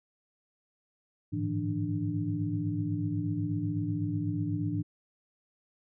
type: tone cluster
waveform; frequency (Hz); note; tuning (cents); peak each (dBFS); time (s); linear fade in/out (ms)
sine; 99.7 / 107.8 / 151.5 / 167 / 295.5; G2 / A2 / D#3 / E3 / D4; +30 / -35 / -46 / +23 / +11; -39 / -33 / -39 / -35 / -33; 1.32-4.83; 20
effects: none